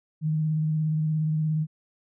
sine tone with vibrato, 155.56 Hz, D#3, in tune, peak -22 dBFS, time 0.21-1.67 s, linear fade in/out 50 ms, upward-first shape square, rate 17 Hz, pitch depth 19 cents each way, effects none

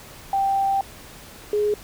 sine tone pair in turn, 784 / 417.6 Hz, G5 / G#4, 0 / +10 cents, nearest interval major seventh, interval 1090 cents, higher first, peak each -18 dBFS, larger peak neither, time 0.33-0.81 / 1.53-1.74 s, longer first, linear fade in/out 2 ms, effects pink hiss -43 dBFS RMS until 1.83 s

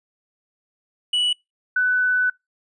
triangle / sine tone pair in turn, 2948 / 1497.2 Hz, F#7 / F#6, -7 / +20 cents, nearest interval octave, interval 1173 cents, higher first, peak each -16 dBFS, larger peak neither, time 1.13-1.33 / 1.76-2.3 s, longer second, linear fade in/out 5 ms, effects noise-tail reverb RT60 0.2 s tail -26 dB re dry + resampled to 24000 Hz

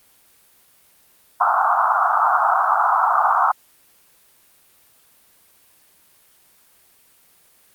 white band-pass noise, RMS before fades -17 dBFS, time 1.4-3.52 s, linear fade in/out 10 ms, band 690 to 1400 Hz, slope 96 dB/octave, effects white hiss -55 dBFS RMS until 7.74 s + Opus 32 kbps

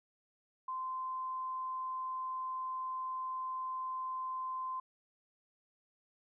sine tone, 1036 Hz, C6, 17 cents flat, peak -36 dBFS, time 0.68-4.8 s, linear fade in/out 5 ms, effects none

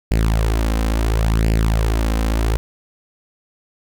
sawtooth tone with flanger, 55 Hz, A1, in tune, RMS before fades -17 dBFS, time 0.11-2.57 s, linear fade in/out 0 ms, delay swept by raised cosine 0.4 to 3.9 ms, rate 0.72 Hz, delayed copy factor +0.65, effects none

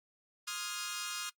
10% pulse chord, F minor seventh, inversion second, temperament equal with one note detuned, 1046.5 / 1244.5 / 1409.9 / 1661.2 Hz, C6 / Eb6 / F6 / Ab6, 0 / 0 / +16 / 0 cents, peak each -39 / -33 / -33 / -36 dBFS, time 0.47-1.3 s, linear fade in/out 10 ms, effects noise-tail reverb RT60 0.1 s tail -23 dB re dry + AAC 64 kbps

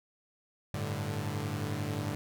sawtooth chord, G suspended second, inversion none, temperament equal with one note detuned, 98 / 109.18 / 146.83 Hz, G2 / A2 / D3, 0 / -13 / 0 cents, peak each -33 dBFS, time 0.74-2.15 s, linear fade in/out 0 ms, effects none

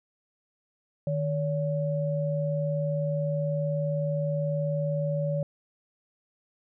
sine tone pair together, 153.17 / 569 Hz, D#3 / C#5, -27 / +45 cents, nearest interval octave + major seventh, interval 2272 cents, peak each -27 / -29 dBFS, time 1.07-5.43 s, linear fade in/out 2 ms, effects none

